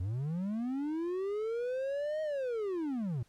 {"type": "linear two-way sweep", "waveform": "triangle", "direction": "up then down", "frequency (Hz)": [84.5, 630, 108.2], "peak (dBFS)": -30, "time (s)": [0, 3.23], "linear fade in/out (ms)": 5, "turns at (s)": 2.22, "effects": ["pink hiss -68 dBFS RMS until 3.28 s", "low-pass 11000 Hz 12 dB/octave"]}